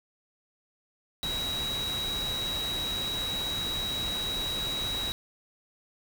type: tone in noise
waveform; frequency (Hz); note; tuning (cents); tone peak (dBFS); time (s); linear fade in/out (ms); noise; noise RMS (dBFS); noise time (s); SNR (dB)
sine; 3853; B7; -44; -30; 1.23-5.12; 0; pink; -37; 1.23-5.12; +4
effects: none